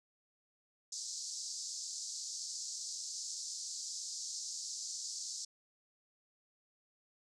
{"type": "band-pass noise", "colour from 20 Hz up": "white", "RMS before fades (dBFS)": -43, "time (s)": [0.92, 5.45], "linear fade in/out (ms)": 5, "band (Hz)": [4500, 7500], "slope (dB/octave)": 48, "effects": []}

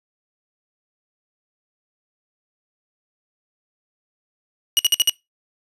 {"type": "tone bursts", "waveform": "sawtooth", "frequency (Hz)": 2900, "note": "F#7", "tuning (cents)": -35, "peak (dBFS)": -9, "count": 5, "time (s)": [4.77, 5.095], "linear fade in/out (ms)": 0, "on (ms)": 21, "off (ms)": 55, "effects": ["noise-tail reverb RT60 0.2 s tail -23 dB re dry", "resampled to 32000 Hz"]}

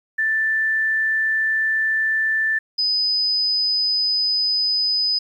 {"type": "tone pair in turn", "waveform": "sine", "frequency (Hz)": [1766, 5005], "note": ["A6", "D#8"], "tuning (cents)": [6, 9], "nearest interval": "octave + tritone", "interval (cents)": 1803, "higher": "second", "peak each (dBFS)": -17, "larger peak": "neither", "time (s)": [[0.18, 2.59], [2.78, 5.19]], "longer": "neither", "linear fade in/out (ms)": 10, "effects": ["9-bit"]}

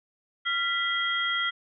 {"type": "tone cluster", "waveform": "sine", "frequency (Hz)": [1380, 1977, 3249], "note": ["F6", "B6", "G#7"], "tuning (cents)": [-21, 1, -39], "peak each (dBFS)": -29, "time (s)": [0.45, 1.51], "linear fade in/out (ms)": 20, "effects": []}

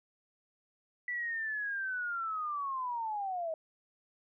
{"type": "linear sweep", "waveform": "sine", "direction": "down", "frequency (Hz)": [1975.5, 626], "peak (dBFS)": -33, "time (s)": [1.08, 3.54], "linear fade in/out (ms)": 2, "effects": []}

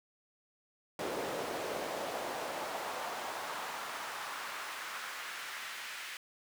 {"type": "noise with high-pass filter sweep", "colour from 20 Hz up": "brown", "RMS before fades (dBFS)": -40, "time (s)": [0.99, 6.17], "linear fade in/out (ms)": 2, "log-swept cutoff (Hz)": [420, 2000], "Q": 1.4, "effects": []}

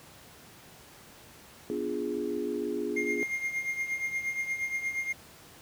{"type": "chord", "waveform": "sine", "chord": "B diminished seventh", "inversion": "none", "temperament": "equal", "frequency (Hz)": [246.9, 293.7, 349.2, 415.3], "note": ["B3", "D4", "F4", "Ab4"], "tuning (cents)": [0, 0, 0, 0], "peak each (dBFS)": [-37, -36, -35, -33], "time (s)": [1.7, 3.23], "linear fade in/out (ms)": 0}
{"type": "tone with tremolo", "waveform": "triangle", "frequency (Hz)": 2122, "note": "C7", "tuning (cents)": 24, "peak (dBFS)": -25, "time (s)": [2.96, 5.13], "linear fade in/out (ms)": 10, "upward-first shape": "triangle", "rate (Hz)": 8.5, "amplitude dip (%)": 75}
{"effects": ["pink hiss -52 dBFS RMS until 5.61 s", "high-pass 80 Hz 12 dB/octave"]}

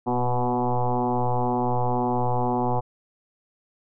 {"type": "tone with frequency modulation", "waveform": "sine", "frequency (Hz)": 370, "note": "F#4", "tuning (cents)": 0, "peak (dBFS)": -20, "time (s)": [0.06, 2.81], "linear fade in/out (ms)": 20, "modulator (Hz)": 123, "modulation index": 4.7, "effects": []}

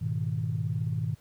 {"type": "tone cluster", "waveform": "sine", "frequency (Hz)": [103.8, 122.3, 157.1], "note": ["G#2", "B2", "D#3"], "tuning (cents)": [0, -16, 17], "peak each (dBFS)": -31, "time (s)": [0.01, 1.15], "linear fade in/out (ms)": 10, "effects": ["tanh soft clip ceiling -18 dBFS", "pink hiss -62 dBFS RMS until 1.2 s"]}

